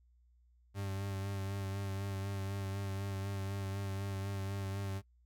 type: tone with vibrato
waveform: 40% pulse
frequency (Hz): 98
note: G2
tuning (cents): 0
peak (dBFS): -36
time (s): 0.74-5.02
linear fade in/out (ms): 50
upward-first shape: sine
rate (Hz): 4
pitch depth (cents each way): 28
effects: noise-tail reverb RT60 0.1 s tail -20 dB re dry + added 60 Hz sine -64 dBFS peak until 5.25 s